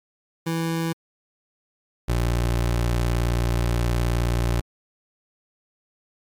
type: tone pair in turn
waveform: 25% pulse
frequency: 164.81 / 58.95 Hz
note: E3 / A#1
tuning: 0 / +20 cents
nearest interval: octave + tritone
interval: 1780 cents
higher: first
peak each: -19 / -16 dBFS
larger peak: second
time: 0.46-0.93 / 2.08-4.61 s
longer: second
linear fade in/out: 10 ms
effects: MP3 96 kbps